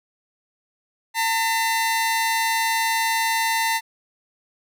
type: tone pair together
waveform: sawtooth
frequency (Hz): 900 / 2020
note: A5 / B6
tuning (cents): +39 / +39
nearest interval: octave + major second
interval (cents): 1400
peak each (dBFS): -17 / -22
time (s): 1.14-3.81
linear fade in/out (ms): 50
effects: none